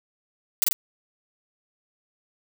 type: noise with echo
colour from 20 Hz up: blue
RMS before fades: -19 dBFS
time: 0.62-0.64 s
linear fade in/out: 0 ms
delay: 45 ms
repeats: 2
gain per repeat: -2 dB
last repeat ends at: 0.73 s
effects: none